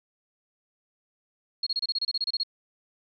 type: tone bursts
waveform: sine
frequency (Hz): 4300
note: C8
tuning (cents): +47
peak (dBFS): -24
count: 13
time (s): 1.63-2.434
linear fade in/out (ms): 5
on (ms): 36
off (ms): 28
effects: none